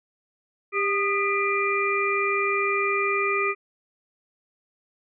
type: harmonic tone with a mistuned harmonic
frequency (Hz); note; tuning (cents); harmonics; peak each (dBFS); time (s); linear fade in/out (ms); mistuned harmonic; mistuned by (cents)
397.8; G4; +25; 1 / 3 / 5 / 6; -26 / -26 / -30 / -26; 0.72-3.55; 50; 3; +56
effects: none